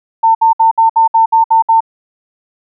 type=tone bursts; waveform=sine; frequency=901 Hz; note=A5; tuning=41 cents sharp; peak=-5 dBFS; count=9; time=0.23-1.806 s; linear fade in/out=10 ms; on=120 ms; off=62 ms; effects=none